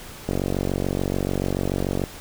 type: click train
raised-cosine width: 2 ms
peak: -10 dBFS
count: 83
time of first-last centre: 0.29-2.038 s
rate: 46.9 Hz
effects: pink hiss -40 dBFS RMS until 2.2 s